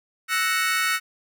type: chord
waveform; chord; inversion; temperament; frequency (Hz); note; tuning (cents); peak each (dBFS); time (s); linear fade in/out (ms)
35% pulse; F# dominant seventh; third; equal; 1318.5 / 1480 / 1864.7 / 2217; E6 / F#6 / A#6 / C#7; 0 / 0 / 0 / 0; -25; 0.28-1; 50
effects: none

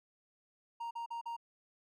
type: tone bursts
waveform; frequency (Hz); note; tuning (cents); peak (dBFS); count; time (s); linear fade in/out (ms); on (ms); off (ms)
triangle; 932.3; A#5; 0; -36; 4; 0.8-1.366; 10; 110; 42
effects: none

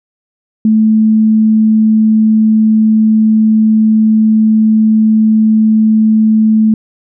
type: tone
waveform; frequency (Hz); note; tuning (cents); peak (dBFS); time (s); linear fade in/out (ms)
sine; 218.2; A3; -14; -5; 0.65-6.74; 2
effects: none

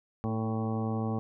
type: harmonic tone with a mistuned harmonic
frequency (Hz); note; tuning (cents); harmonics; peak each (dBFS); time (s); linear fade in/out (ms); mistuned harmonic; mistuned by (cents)
111.3; A2; +20; 1 / 2 / 3 / 4 / 5 / 6 / 7 / 8 / 9 / 10; -32 / -32 / -41 / -39 / -43 / -49 / -40 / -52 / -49 / -45; 0.24-1.19; 0; 3; -33
effects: none

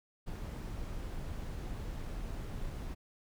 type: noise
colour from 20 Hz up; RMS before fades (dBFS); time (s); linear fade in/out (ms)
brown; -40; 0.26-2.95; 20
effects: none

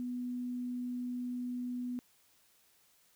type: tone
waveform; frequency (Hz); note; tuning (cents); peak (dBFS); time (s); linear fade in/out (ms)
sine; 246.9; B3; 0; -35; 0-1.99; 0
effects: white hiss -68 dBFS RMS until 3.15 s

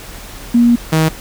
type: tone pair in turn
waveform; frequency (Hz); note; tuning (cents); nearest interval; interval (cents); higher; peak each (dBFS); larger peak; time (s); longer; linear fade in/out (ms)
sine / sawtooth; 237.7 / 158.65; A#3 / D#3; +34 / +34; perfect fifth; 700; first; -6; neither; 0.54-0.76 / 0.92-1.09; first; 10
effects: added 40 Hz sine -33 dBFS peak until 1.2 s + pink hiss -33 dBFS RMS until 1.2 s

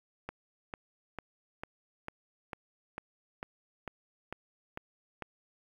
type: click train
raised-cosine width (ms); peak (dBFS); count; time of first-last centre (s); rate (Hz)
0.5; -23; 12; 0.29-5.223; 2.23
effects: 9-bit

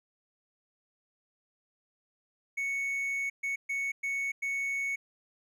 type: tone bursts at uneven times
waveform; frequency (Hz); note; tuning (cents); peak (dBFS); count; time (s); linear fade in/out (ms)
triangle; 2217; C#7; 0; -28; 5; 2.57-3.3 / 3.43-3.56 / 3.69-3.92 / 4.03-4.32 / 4.42-4.96; 10
effects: none

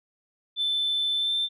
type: tone with pitch glide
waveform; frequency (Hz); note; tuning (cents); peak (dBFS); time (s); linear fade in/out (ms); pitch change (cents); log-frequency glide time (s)
sine; 3527 to 3560; A7 to A7; +3 to +20; -22; 0.56-1.49; 50; +17; 1.16-1.33
effects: tanh soft clip ceiling -19 dBFS

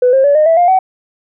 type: tone with pitch steps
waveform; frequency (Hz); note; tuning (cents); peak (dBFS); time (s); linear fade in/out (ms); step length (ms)
sine; 497.7 / 533.4 / 571.7 / 612.7 / 656.7 / 703.9 / 754.4; B4 / C5 / D5 / D#5 / E5 / F5 / F#5; +13 / +33 / -47 / -27 / -7 / +13 / +33; -5; 0.02-0.79; 5; 110
effects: tanh soft clip ceiling -2 dBFS

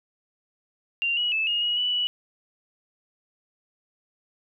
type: tone with pitch steps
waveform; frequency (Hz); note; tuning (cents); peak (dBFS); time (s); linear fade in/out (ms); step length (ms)
sine; 2776 / 2915 / 2621 / 2858 / 2899 / 2962 / 2945; F7 / F#7 / E7 / F7 / F#7 / F#7 / F#7; -11 / -26 / -11 / +39 / -36 / +1 / -9; -22; 1.02-2.07; 0; 150
effects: none

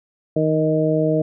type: harmonic tone with a mistuned harmonic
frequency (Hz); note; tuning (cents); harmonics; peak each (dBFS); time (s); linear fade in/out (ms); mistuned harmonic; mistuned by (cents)
156.1; D#3; +6; 1 / 2 / 3 / 4; -21 / -21 / -21 / -21; 0.36-1.22; 5; 1; +18
effects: none

